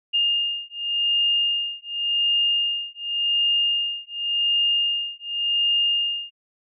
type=beating tone pair; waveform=sine; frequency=2823 / 2823.89 Hz; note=F7 / F7; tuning=+18 / +19 cents; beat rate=0.89 Hz; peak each=-23 dBFS; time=0.13-6.31 s; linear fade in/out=20 ms; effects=none